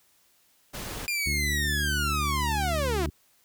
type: noise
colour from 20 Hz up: pink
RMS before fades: -36 dBFS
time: 0.73-1.07 s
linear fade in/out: 20 ms
type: linear sweep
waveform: sawtooth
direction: down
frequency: 2424 to 311.7 Hz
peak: -23 dBFS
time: 1.08-3.06 s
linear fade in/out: 0 ms
type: harmonic tone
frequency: 73.3 Hz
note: D2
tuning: 3 cents flat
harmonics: 1 / 2 / 3 / 4 / 5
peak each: -29 / -35 / -39 / -41 / -43 dBFS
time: 1.26-3.1 s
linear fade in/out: 5 ms
effects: white hiss -64 dBFS RMS until 3.44 s